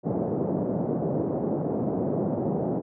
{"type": "band-pass noise", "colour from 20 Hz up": "pink", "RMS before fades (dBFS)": -27, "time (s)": [0.03, 2.82], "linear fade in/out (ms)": 50, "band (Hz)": [140, 640], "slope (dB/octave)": 24, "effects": []}